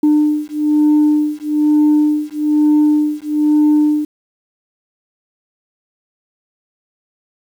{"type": "beating tone pair", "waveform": "sine", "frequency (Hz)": [299.9, 301], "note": ["D4", "D4"], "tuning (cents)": [36, 43], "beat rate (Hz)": 1.1, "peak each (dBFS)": -12, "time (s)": [0.03, 4.05], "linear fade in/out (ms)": 5, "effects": ["tanh soft clip ceiling -6 dBFS", "7-bit"]}